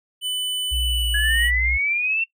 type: tone with pitch glide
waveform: square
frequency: 3000 to 2957 Hz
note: F#7 to F#7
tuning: +23 to -2 cents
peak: -23 dBFS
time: 0.21-1.51 s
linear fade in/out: 50 ms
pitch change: -25 cents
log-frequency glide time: 0.71-1.12 s
type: tone with vibrato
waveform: sine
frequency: 60.7 Hz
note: B1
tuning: 29 cents flat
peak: -22 dBFS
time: 0.71-1.78 s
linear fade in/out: 20 ms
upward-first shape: sine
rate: 2.3 Hz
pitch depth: 21 cents each way
type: exponential sweep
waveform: sine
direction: up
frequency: 1661.2 to 2718 Hz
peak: -19 dBFS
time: 1.14-2.24 s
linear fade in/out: 5 ms
effects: noise-tail reverb RT60 0.1 s tail -19 dB re dry